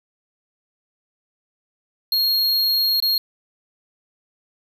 square tone with dropouts, 4268 Hz, C8, 34 cents sharp, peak -17 dBFS, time 2.12-3.18 s, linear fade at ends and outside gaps 2 ms, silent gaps 3.002-3.024 s, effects none

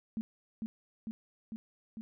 sine tone with echo, 220.8 Hz, A3, 6 cents sharp, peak -32 dBFS, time 0.17-0.21 s, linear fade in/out 0 ms, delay 450 ms, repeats 4, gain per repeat -2 dB, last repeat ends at 2.01 s, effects none

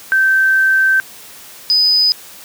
sine tone pair in turn, 1553 / 4994 Hz, G6 / D#8, -17 / +6 cents, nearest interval octave + minor sixth, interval 2023 cents, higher second, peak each -9 dBFS, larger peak neither, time 0.12-1 / 1.7-2.12 s, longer first, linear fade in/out 0 ms, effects white hiss -37 dBFS RMS until 2.44 s + high-pass 100 Hz 12 dB/octave

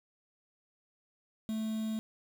triangle tone with quantisation, 219.3 Hz, A3, 6 cents flat, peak -30 dBFS, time 1.49-1.99 s, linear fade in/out 0 ms, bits 8, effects none

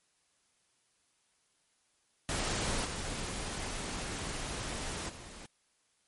pink noise with level steps, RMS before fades -33 / -38 / -48 dBFS, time 2.29-5.46 s, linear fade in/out 0 ms, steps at 2.84 / 5.08 s, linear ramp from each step 20 ms, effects white hiss -73 dBFS RMS until 6.07 s + MP3 48 kbps

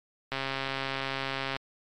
click train, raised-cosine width 0.3 ms, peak -15 dBFS, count 169, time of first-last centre 0.32-1.564 s, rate 135 Hz, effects MP3 96 kbps

